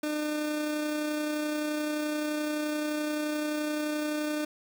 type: tone with amplitude modulation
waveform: 30% pulse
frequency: 301.5 Hz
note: D4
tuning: 46 cents sharp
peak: -25 dBFS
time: 0.03-4.45 s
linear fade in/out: 5 ms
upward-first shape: sine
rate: 31.6 Hz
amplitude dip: 25%
effects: none